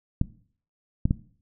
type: clicks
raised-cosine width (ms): 5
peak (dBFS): -9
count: 3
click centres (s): 0.214 / 1.055 / 1.109
effects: noise-tail reverb RT60 0.5 s tail -18 dB re dry